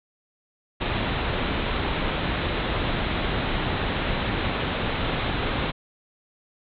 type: low-pass noise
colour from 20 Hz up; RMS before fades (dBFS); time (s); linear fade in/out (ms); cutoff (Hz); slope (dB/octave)
pink; -26; 0.8-5.72; 20; 3900; 96
effects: none